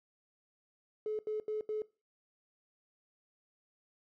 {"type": "tone bursts", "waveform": "triangle", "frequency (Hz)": 428.9, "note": "A4", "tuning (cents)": -44, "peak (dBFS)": -29, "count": 4, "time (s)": [1.06, 1.82], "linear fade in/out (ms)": 2, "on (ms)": 130, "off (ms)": 80, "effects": ["noise-tail reverb RT60 0.3 s tail -23 dB re dry", "tanh soft clip ceiling -31 dBFS"]}